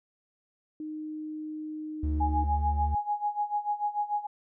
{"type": "tone", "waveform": "sine", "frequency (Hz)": 308.3, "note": "D#4", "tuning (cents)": -16, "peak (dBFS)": -34, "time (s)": [0.8, 2.44], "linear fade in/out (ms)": 2}
{"type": "tone with vibrato", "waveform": "triangle", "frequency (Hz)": 73.42, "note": "D2", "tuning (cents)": 0, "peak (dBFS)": -24, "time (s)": [2.03, 2.95], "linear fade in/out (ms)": 5, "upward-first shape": "triangle", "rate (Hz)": 19, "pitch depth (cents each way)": 12}
{"type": "tone with tremolo", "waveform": "sine", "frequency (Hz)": 830.6, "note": "G#5", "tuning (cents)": 0, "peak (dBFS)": -24, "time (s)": [2.2, 4.27], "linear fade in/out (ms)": 10, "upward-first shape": "sine", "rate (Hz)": 6.8, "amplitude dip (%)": 85}
{"effects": []}